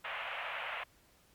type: band-pass noise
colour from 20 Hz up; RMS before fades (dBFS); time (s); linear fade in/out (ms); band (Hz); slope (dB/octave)
white; -40; 0.04-0.84; 10; 550 to 2900; 48
effects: pink hiss -66 dBFS RMS until 1.34 s + MP3 96 kbps